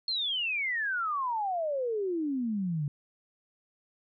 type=exponential sweep; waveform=sine; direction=down; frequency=4300 to 139.5 Hz; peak=-28 dBFS; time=0.08-2.88 s; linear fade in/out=2 ms; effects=none